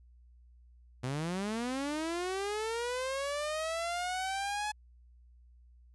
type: linear sweep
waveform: sawtooth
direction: up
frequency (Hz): 121.3 to 852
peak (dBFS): -29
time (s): 1.03-4.72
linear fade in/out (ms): 10
effects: added 60 Hz sine -56 dBFS peak until 5.94 s + resampled to 24000 Hz